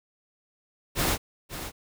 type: noise with echo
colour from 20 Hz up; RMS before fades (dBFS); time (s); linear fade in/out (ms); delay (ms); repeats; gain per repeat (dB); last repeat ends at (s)
pink; -25; 0.95-1.18; 50; 540; 1; -11; 1.72
effects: none